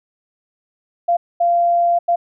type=tone bursts at uneven times; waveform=sine; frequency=691 Hz; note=F5; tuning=19 cents flat; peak=-12 dBFS; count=3; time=1.08-1.17 / 1.4-1.99 / 2.08-2.16 s; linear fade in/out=10 ms; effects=none